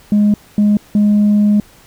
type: tone bursts at uneven times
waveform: sine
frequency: 207.7 Hz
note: G#3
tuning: in tune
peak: -6 dBFS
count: 3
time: 0.12-0.34 / 0.58-0.77 / 0.95-1.6 s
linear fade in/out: 2 ms
effects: tanh soft clip ceiling -6 dBFS + pink hiss -45 dBFS RMS until 1.86 s